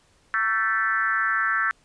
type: tone with frequency modulation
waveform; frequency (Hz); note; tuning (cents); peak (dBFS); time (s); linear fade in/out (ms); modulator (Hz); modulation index
sine; 1548; G6; -22; -20; 0.34-1.71; 0; 211; 1.5
effects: pink hiss -61 dBFS RMS until 1.84 s + resampled to 22050 Hz